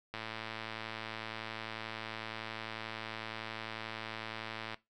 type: click train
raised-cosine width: 0.3 ms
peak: -24 dBFS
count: 512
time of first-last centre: 0.14-4.744 s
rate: 111 Hz
effects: noise-tail reverb RT60 0.2 s tail -18 dB re dry